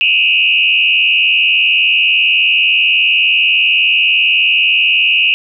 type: tone with frequency modulation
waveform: sine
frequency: 2700 Hz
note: E7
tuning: 41 cents sharp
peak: -8 dBFS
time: 0.01-5.34 s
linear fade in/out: 0 ms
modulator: 83.5 Hz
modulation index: 2.6
effects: none